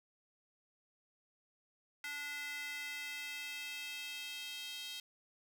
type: tone with high-pass filter sweep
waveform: square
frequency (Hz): 290.7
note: D4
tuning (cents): -18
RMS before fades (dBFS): -44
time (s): 2.04-5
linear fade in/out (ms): 2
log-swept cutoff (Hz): 1800 to 3300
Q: 3
effects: none